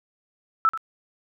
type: tone with echo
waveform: sine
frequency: 1318.5 Hz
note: E6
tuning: in tune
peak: -15 dBFS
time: 0.65-0.69 s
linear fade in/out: 0 ms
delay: 85 ms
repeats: 1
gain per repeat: -12 dB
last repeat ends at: 0.775 s
effects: none